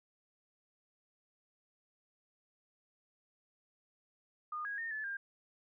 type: tone with pitch steps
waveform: sine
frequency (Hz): 1222 / 1650 / 1829 / 1732 / 1602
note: D#6 / G#6 / A#6 / A6 / G6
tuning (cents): -32 / -12 / -33 / -28 / +37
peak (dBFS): -37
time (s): 4.52-5.17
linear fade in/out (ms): 5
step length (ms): 130
effects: none